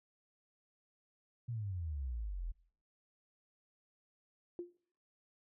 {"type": "exponential sweep", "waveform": "sine", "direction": "down", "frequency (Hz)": [123.47, 39.1], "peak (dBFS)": -37, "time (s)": [1.48, 2.52], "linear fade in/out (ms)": 10}
{"type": "tone with exponential decay", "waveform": "sine", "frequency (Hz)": 350, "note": "F4", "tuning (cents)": 4, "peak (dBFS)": -36, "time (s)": [4.59, 4.77], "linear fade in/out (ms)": 1, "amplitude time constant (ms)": 37}
{"effects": ["noise-tail reverb RT60 0.6 s tail -22 dB re dry"]}